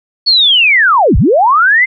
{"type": "linear two-way sweep", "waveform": "sine", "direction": "down then up", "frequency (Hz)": [4469, 31, 2117], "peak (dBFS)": -5, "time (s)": [0.26, 1.86], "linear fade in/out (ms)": 20, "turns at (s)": 1.17, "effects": []}